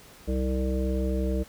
harmonic tone with a mistuned harmonic, 64.7 Hz, C2, 19 cents flat, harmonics 1 / 3 / 5 / 7 / 9, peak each -26 / -31 / -33 / -34 / -36 dBFS, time 0.27-1.44 s, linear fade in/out 20 ms, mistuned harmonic 9, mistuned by +22 cents, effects pink hiss -51 dBFS RMS until 1.48 s

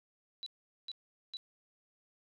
sine tone bursts, 3951 Hz, B7, in tune, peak -39 dBFS, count 3, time 0.43-1.369 s, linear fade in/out 0 ms, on 33 ms, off 420 ms, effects none

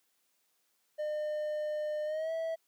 triangle tone with pitch glide, 605 to 652.2 Hz, D#5 to E5, -49 to -19 cents, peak -30 dBFS, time 0.98-2.56 s, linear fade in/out 20 ms, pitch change +130 cents, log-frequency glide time 2.05-2.32 s, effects white hiss -75 dBFS RMS until 2.67 s + high-pass 200 Hz 12 dB/octave

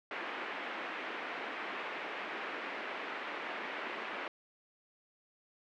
white band-pass noise, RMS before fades -41 dBFS, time 0.11-4.28 s, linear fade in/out 2 ms, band 260 to 2400 Hz, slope 24 dB/octave, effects none

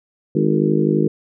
harmonic tone with a mistuned harmonic, 51.8 Hz, G#1, 4 cents flat, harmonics 3 / 4 / 5 / 6 / 7 / 8 / 9, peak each -20 / -20 / -27 / -20 / -20 / -25 / -26 dBFS, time 0.35-1.08 s, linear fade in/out 5 ms, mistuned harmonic 8, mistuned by +31 cents, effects none

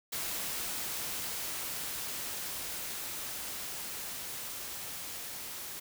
white noise with level ramp, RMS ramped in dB -36 to -42 dBFS, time 0.12-5.8 s, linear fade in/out 10 ms, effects none

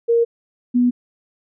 sine tone pair in turn, 466.2 / 245.4 Hz, A#4 / B3, 0 / -11 cents, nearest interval major seventh, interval 1111 cents, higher first, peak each -12 dBFS, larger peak neither, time 0.08-0.25 / 0.74-0.91 s, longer neither, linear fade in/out 20 ms, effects none

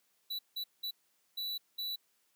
square tone bursts at uneven times, 3951 Hz, B7, in tune, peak -36 dBFS, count 5, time 0.3-0.39 / 0.56-0.64 / 0.83-0.91 / 1.37-1.58 / 1.78-1.96 s, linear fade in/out 10 ms, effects white hiss -74 dBFS RMS until 2.35 s + high-pass 150 Hz 12 dB/octave

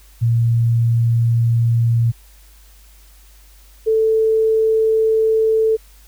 sine tone pair in turn, 116.54 / 441.7 Hz, A#2 / A4, 0 / +7 cents, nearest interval octave + major seventh, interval 2307 cents, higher second, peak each -12 dBFS, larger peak neither, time 0.21-2.12 / 3.86-5.77 s, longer neither, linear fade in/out 20 ms, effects added 50 Hz sine -44 dBFS peak until 6.07 s + white hiss -51 dBFS RMS until 6.07 s

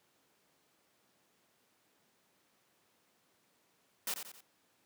white noise with echo, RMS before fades -36 dBFS, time 4.07-4.14 s, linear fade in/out 2 ms, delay 89 ms, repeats 3, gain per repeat -7 dB, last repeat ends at 4.407 s, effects pink hiss -72 dBFS RMS until 4.85 s + high-pass 200 Hz 12 dB/octave

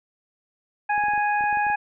harmonic tone, 830 Hz, G#5, 1 cent flat, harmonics 1 / 2 / 3, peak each -21 / -26 / -31 dBFS, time 0.89-1.76 s, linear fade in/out 10 ms
clicks, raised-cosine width 2 ms, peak -29 dBFS, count 11, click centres 0.979 / 1.038 / 1.084 / 1.136 / 1.178 / 1.409 / 1.439 / 1.528 / 1.572 / 1.667 / 1.701 s
effects none

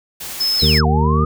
white noise, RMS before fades -29 dBFS, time 0.2-0.79 s, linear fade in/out 10 ms
sine tone, 5200 Hz, E8, 24 cents flat, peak -15 dBFS, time 0.4-0.81 s, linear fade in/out 10 ms
sine linear two-way sweep, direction down then up, 4435 to 698.5 to 1250 Hz, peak -19 dBFS, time 0.59-1.25 s, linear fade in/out 5 ms, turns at 0.86 s
harmonic tone, 76.3 Hz, D#2, 33 cents flat, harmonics 1 / 2 / 3 / 5 / 6, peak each -16 / -17 / -21 / -25 / -24 dBFS, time 0.62-1.25 s, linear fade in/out 5 ms
effects none

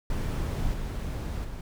brown noise with level steps, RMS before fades -29 / -32 / -37 dBFS, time 0.1-1.61 s, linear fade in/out 2 ms, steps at 0.73 / 1.44 s, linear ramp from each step 10 ms, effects none

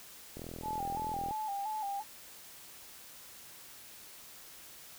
click train, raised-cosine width 2 ms, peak -30 dBFS, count 40, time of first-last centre 0.37-1.31 s, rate 41.5 Hz
sine tone with vibrato, 830 Hz, G#5, 1 cent flat, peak -34 dBFS, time 0.62-2.04 s, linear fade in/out 50 ms, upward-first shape square, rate 2.9 Hz, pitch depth 68 cents each way
effects white hiss -52 dBFS RMS until 4.98 s

